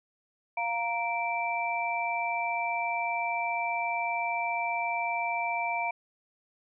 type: tone cluster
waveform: sine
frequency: 699 / 934 / 2336 Hz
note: F5 / A#5 / D7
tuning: +1 / +3 / -10 cents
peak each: -32 / -32 / -32 dBFS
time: 0.57-5.91 s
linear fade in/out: 5 ms
effects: none